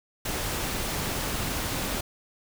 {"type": "noise", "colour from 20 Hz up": "pink", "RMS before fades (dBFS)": -30, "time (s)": [0.25, 2.01], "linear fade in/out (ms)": 5, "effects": []}